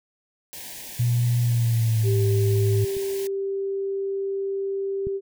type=band-stop noise; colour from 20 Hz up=white; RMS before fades=-38 dBFS; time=0.53-3.27 s; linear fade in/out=0 ms; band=1000 to 1600 Hz; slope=96 dB/octave
type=tone with pitch glide; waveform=sine; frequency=120 to 106.91 Hz; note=B2 to A2; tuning=-49 to -49 cents; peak=-18 dBFS; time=0.99-2.85 s; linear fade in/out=10 ms; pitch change=-200 cents; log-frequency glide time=1.44-2.26 s
type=tone; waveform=sine; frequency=392 Hz; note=G4; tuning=in tune; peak=-24 dBFS; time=2.03-5.21 s; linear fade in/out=50 ms
type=clicks; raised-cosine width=5 ms; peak=-27 / -20 dBFS; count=2; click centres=2.968 / 5.07 s
effects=none